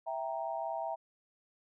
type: chord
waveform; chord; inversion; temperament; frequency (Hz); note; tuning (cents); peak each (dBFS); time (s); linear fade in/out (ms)
sine; E diminished; none; equal; 659.3 / 784 / 932.3; E5 / G5 / Bb5; 0 / 0 / 0; -37 / -39 / -40; 0.06-0.96; 20
effects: none